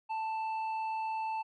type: tone with hard clipping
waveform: triangle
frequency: 883 Hz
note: A5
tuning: 6 cents sharp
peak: -34 dBFS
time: 0.09-1.43 s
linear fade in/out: 20 ms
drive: 10 dB
effects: low-pass 4000 Hz 12 dB/octave